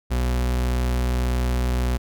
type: tone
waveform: 40% pulse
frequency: 61.74 Hz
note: B1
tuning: in tune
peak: -19 dBFS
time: 0.1-1.98 s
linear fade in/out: 20 ms
effects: none